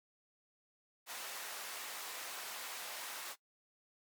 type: high-pass noise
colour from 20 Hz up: pink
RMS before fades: -45 dBFS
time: 1.06-3.36 s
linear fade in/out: 50 ms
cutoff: 820 Hz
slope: 12 dB/octave
effects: noise-tail reverb RT60 0.1 s tail -19 dB re dry + MP3 96 kbps

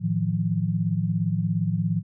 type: tone cluster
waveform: sine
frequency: 110.4 / 158.7 / 175.9 Hz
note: A2 / D#3 / F3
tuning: +6 / +35 / +13 cents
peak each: -27 / -26 / -25 dBFS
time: 0-2.03 s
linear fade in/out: 50 ms
effects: none

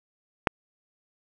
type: click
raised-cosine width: 0.5 ms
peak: -4 dBFS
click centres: 0.472 s
effects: none

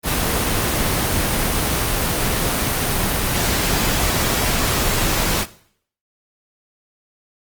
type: noise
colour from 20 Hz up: pink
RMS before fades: -19 dBFS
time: 0.03-5.46 s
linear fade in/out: 50 ms
effects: noise-tail reverb RT60 0.6 s tail -17 dB re dry + Opus 24 kbps

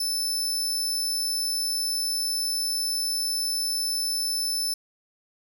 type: tone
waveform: sawtooth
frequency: 5274 Hz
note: E8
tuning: in tune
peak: -22 dBFS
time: 0-4.74 s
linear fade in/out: 5 ms
effects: none

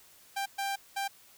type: tone bursts at uneven times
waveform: sawtooth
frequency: 790 Hz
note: G5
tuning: 13 cents sharp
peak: -27 dBFS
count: 3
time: 0.36-0.46 / 0.58-0.76 / 0.96-1.08 s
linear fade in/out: 10 ms
effects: white hiss -58 dBFS RMS until 1.37 s

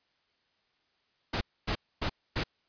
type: noise bursts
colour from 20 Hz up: pink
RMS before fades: -30 dBFS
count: 4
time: 1.33-2.438 s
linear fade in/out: 10 ms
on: 82 ms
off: 260 ms
effects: white hiss -73 dBFS RMS until 2.68 s + resampled to 11025 Hz

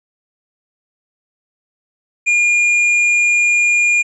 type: tone with tanh clipping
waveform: sine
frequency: 2420 Hz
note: D#7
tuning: 49 cents flat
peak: -12 dBFS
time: 2.26-4.03 s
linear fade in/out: 20 ms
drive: 8 dB
effects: resampled to 24000 Hz

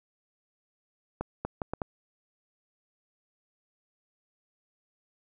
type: accelerating click train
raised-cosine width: 1 ms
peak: -17 dBFS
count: 5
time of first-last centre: 1.21-1.818 s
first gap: 240 ms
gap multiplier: 0.7
effects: none

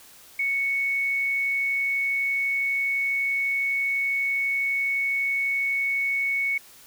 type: tone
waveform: sine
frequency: 2217 Hz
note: C#7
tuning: in tune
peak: -22 dBFS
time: 0.39-6.58 s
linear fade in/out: 5 ms
effects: white hiss -50 dBFS RMS until 6.86 s

